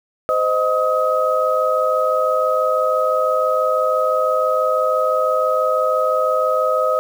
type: tone cluster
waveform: sine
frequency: 516 / 622 / 1265 Hz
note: C5 / D#5 / D#6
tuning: -24 / -1 / +28 cents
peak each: -19 dBFS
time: 0.29-6.99 s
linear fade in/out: 0 ms
effects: 7-bit